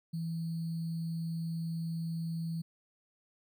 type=tone with sample-and-hold; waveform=sine; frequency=164.81 Hz; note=E3; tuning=in tune; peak=-33 dBFS; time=0.13-2.62 s; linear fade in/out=10 ms; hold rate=4410 Hz; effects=none